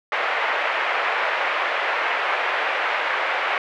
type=band-pass noise; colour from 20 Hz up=white; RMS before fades=-23 dBFS; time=0.12-3.58 s; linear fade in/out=2 ms; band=500 to 2300 Hz; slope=24 dB/octave; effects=none